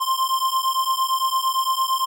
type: beating tone pair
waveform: square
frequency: 1046.5 / 1055.3 Hz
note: C6 / C6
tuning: 0 / +14 cents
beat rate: 8.8 Hz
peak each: -23 / -23 dBFS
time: 0-2.06 s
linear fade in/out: 20 ms
effects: none